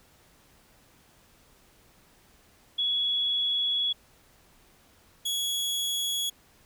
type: tone pair in turn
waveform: sine / sawtooth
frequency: 3369 / 3352 Hz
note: G#7 / G#7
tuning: +24 / +15 cents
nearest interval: unison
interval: 9 cents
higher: first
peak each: -24 dBFS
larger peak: neither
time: 2.78-3.93 / 5.25-6.3 s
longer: first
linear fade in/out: 10 ms
effects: pink hiss -60 dBFS RMS until 6.65 s